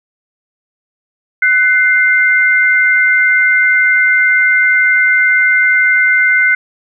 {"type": "tone pair together", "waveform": "sine", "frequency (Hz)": [1498, 2093], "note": ["F#6", "C7"], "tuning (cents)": [21, 0], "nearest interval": "tritone", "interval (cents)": 579, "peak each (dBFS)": -10, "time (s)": [1.42, 6.55], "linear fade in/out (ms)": 5, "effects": []}